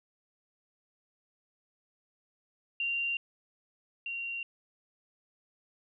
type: tone pair in turn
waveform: sine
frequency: 2771 / 2759 Hz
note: F7 / F7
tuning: -14 / -22 cents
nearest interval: unison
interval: 8 cents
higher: first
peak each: -29 / -34 dBFS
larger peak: first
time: 2.8-3.17 / 4.06-4.43 s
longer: neither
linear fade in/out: 2 ms
effects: none